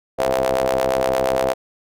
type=ring-modulated tone; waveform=sawtooth; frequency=65.41 Hz; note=C2; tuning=in tune; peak=-10 dBFS; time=0.18-1.54 s; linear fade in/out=20 ms; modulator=593 Hz; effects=none